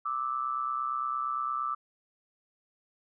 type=tone pair together; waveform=sine; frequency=1178.3 / 1307 Hz; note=D6 / E6; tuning=+5 / -15 cents; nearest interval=major second; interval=180 cents; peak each=-31 / -33 dBFS; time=0.05-1.75 s; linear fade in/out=10 ms; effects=none